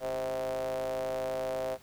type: ring-modulated tone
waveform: square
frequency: 62 Hz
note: B1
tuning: 7 cents sharp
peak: -29 dBFS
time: 0-1.78 s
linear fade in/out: 50 ms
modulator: 584 Hz
effects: pink hiss -58 dBFS RMS until 1.82 s